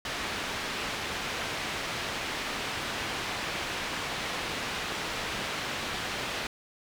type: low-pass noise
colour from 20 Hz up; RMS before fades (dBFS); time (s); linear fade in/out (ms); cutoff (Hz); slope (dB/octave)
white; -34; 0.05-6.47; 2; 3100; 12
effects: none